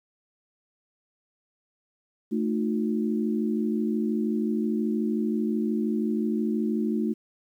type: tone cluster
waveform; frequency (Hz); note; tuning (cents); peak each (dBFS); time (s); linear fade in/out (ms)
sine; 220.4 / 306.1 / 359.2; A3 / D#4 / F4; +3 / -28 / +49; -25 / -30 / -31; 2.31-7.14; 20
effects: 10-bit